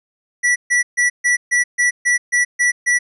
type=tone bursts; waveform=square; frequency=1952 Hz; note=B6; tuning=21 cents flat; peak=-13 dBFS; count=10; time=0.43-2.99 s; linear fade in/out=20 ms; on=130 ms; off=140 ms; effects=resampled to 24000 Hz